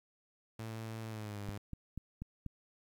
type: tone with pitch glide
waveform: sawtooth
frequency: 111.7 to 101.84 Hz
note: A2 to G#2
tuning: +27 to -33 cents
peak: -37 dBFS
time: 0.59-1.58 s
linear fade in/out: 5 ms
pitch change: -160 cents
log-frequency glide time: 1.07-1.4 s
type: click train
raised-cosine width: 5 ms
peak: -29 dBFS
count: 5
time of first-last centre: 1.49-2.463 s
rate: 4.11 Hz
effects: 11-bit